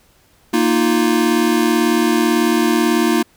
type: chord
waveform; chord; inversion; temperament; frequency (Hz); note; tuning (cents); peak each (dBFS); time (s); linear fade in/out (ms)
square; Bb suspended fourth; none; equal; 233.1 / 311.1 / 349.2; Bb3 / Eb4 / F4; 0 / 0 / 0; -18; 0.53-3.23; 10
effects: pink hiss -54 dBFS RMS until 3.36 s